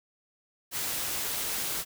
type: noise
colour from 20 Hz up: white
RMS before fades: -32 dBFS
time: 0.71-1.85 s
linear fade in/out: 50 ms
effects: none